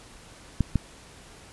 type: clicks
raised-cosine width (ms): 5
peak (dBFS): -9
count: 2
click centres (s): 0.607 / 0.757
effects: pink hiss -49 dBFS RMS until 1.52 s + resampled to 24000 Hz

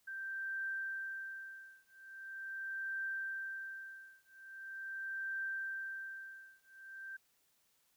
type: tone with tremolo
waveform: sine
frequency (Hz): 1568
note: G6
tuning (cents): 0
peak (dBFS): -36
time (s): 0.07-7.17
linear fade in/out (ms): 10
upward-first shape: triangle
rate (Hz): 0.42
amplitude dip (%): 100
effects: white hiss -75 dBFS RMS until 7.96 s

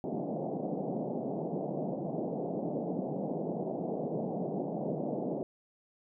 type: band-pass noise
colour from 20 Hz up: pink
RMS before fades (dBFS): -35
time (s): 0.04-5.43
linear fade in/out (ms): 0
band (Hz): 150 to 740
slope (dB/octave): 48
effects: none

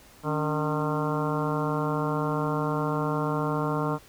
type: harmonic tone with a mistuned harmonic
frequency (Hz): 152.4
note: D#3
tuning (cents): -36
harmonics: 1 / 2 / 3 / 4 / 5 / 6 / 7 / 8 / 9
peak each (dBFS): -29 / -31 / -32 / -35 / -38 / -36 / -34 / -38 / -37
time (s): 0.23-3.99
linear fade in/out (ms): 50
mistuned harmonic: 2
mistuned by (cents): -91
effects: pink hiss -53 dBFS RMS until 4.08 s

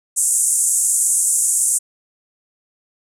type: band-pass noise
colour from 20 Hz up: white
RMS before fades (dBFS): -17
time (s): 0.16-1.79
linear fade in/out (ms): 20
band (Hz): 7200 to 9900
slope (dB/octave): 48
effects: none

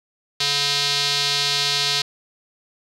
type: tone with band-pass filter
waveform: square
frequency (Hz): 142.8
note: D3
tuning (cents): -48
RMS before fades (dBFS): -21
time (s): 0.4-2.02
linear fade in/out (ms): 5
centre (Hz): 4200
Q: 2.9
effects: none

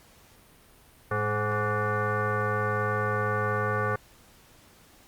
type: tone with frequency modulation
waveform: sine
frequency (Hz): 523.3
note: C5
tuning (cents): 0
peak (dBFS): -24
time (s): 1.11-3.96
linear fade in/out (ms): 5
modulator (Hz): 316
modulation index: 3.4
effects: pink hiss -56 dBFS RMS until 5.07 s + Opus 48 kbps

